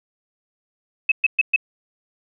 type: tone bursts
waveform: sine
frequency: 2589 Hz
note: E7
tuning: 32 cents flat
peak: -12 dBFS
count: 4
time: 1.09-1.562 s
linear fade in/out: 5 ms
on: 28 ms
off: 120 ms
effects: none